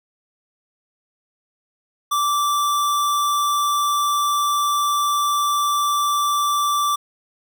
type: tone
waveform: square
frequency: 1168 Hz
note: D6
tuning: 10 cents flat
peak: -18 dBFS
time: 2.11-6.96 s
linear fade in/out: 10 ms
effects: none